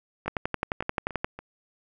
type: two click trains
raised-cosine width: 0.5 ms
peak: -11 / -23 dBFS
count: 12 / 5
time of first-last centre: 0.28-1.245 / 0.26-1.39 s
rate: 11.4 / 3.54 Hz
effects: none